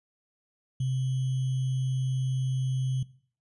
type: tone with sample-and-hold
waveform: sine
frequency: 130.3 Hz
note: C3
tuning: 7 cents flat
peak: -25 dBFS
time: 0.8-3.03 s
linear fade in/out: 5 ms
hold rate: 3150 Hz
effects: noise-tail reverb RT60 0.5 s tail -19 dB re dry + resampled to 24000 Hz